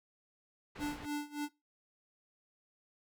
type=low-pass noise; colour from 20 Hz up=pink; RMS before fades=-48 dBFS; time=0.75-1.06 s; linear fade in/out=10 ms; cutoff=3100 Hz; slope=12 dB/octave
type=tone with tremolo; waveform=square; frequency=293.7 Hz; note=D4; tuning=in tune; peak=-34 dBFS; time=0.78-1.49 s; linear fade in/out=50 ms; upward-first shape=sine; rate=3.4 Hz; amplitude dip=90%
effects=noise-tail reverb RT60 0.2 s tail -19 dB re dry